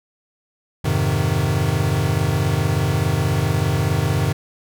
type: chord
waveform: square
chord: F minor seventh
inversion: none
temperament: equal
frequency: 87.31 / 103.83 / 130.81 / 155.56 Hz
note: F2 / Ab2 / C3 / Eb3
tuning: 0 / 0 / 0 / 0 cents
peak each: -25 / -23 / -23 / -23 dBFS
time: 0.84-4.33 s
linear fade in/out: 10 ms
effects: none